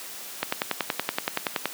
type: click train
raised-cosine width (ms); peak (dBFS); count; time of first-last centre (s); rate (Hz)
0.3; -7; 14; 0.43-1.656; 10.6
effects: white hiss -39 dBFS RMS until 1.73 s + high-pass 200 Hz 12 dB/octave